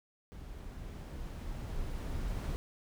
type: noise with level ramp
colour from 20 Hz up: brown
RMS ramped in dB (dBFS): -46 to -35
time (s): 0.32-2.56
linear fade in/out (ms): 0
effects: none